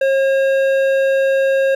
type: tone with hard clipping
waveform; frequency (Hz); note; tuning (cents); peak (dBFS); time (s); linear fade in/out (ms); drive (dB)
sine; 540; C#5; -45; -14; 0.01-1.75; 5; 10
effects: none